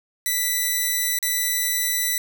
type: tone with dropouts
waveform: 5% pulse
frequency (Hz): 1979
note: B6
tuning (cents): +3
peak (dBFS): -10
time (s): 0.26-2.18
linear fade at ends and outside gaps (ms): 1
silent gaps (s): 1.188-1.227
effects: 8-bit